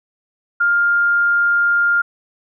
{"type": "tone", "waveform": "sine", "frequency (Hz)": 1404, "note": "F6", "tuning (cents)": 9, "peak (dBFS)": -12, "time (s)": [0.6, 2.02], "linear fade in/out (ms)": 10, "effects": []}